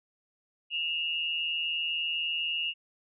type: tone pair together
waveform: sine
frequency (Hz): 2696 / 2856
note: E7 / F7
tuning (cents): +38 / +38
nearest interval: minor second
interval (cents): 100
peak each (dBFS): -33 / -30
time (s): 0.7-2.74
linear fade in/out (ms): 50
effects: none